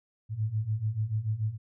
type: beating tone pair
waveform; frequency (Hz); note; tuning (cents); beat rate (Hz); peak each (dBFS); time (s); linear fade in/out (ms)
sine; 104.7 / 111.6; G#2 / A2; +15 / +25; 6.9; -32 / -29; 0.29-1.58; 50
effects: none